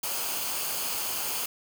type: noise with comb filter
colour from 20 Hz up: white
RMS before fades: -31 dBFS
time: 0.03-1.46 s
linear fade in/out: 5 ms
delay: 0.53 ms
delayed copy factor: -0.5
effects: none